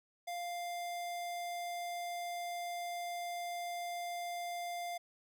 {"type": "tone", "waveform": "square", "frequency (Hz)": 698.5, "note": "F5", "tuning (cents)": 0, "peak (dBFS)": -39, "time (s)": [0.27, 4.98], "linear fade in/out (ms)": 10, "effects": []}